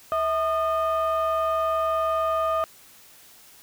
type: tone pair together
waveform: sine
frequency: 648 / 1223.3 Hz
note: E5 / D#6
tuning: -30 / -30 cents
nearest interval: major seventh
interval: 1100 cents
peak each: -22 dBFS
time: 0.12-2.64 s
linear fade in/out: 0 ms
effects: tanh soft clip ceiling -18 dBFS + white hiss -51 dBFS RMS until 3.62 s